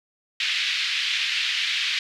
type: band-pass noise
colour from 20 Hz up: white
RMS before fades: -25 dBFS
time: 0.4-1.99 s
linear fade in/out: 2 ms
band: 2000 to 3800 Hz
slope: 24 dB/octave
effects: none